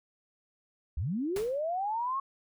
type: linear sweep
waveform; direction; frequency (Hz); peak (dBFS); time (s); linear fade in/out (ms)
sine; up; 57 to 1107; -29; 0.97-2.2; 5
type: noise with exponential decay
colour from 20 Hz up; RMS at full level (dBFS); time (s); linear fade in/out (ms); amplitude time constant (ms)
pink; -37; 1.36-1.61; 2; 54
effects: none